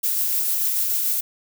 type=noise with tremolo; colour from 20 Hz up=violet; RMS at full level=-21 dBFS; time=0.03-1.21 s; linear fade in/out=10 ms; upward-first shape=triangle; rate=6.8 Hz; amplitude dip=25%; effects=none